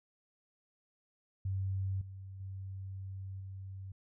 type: tone with level steps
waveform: sine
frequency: 96 Hz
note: G2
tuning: 36 cents flat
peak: -32 / -44 / -40 / -42 dBFS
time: 1.45-3.92 s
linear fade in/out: 5 ms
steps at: 2.01 / 2.4 / 3.4 s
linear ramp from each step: 5 ms
effects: none